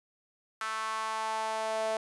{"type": "tone with high-pass filter sweep", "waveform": "sawtooth", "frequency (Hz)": 220, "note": "A3", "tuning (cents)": 0, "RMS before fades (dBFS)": -33, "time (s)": [0.61, 1.97], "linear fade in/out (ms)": 2, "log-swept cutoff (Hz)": [1300, 620], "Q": 4.1, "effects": ["resampled to 24000 Hz"]}